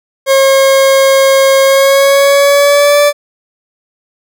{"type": "tone with pitch glide", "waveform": "40% pulse", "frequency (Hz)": [540, 582.1], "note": ["C#5", "D5"], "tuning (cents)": [-45, -15], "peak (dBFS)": -4, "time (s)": [0.26, 3.13], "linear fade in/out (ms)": 50, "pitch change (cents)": 130, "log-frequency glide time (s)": [1.63, 3.01], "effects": []}